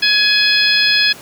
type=harmonic tone; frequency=841 Hz; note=G#5; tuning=22 cents sharp; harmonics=2 / 3 / 4 / 5 / 6; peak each=-17 / -17 / -17 / -17 / -17 dBFS; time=0.02-1.13 s; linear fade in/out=10 ms; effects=pink hiss -36 dBFS RMS until 1.21 s + high-pass 150 Hz 12 dB/octave